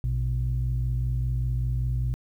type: tone pair together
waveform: sine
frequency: 58.34 / 123.47 Hz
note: A#1 / B2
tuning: +2 / 0 cents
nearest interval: octave + minor second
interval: 1298 cents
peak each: -25 dBFS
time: 0.04-2.14 s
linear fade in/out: 0 ms
effects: tanh soft clip ceiling -18 dBFS + 10-bit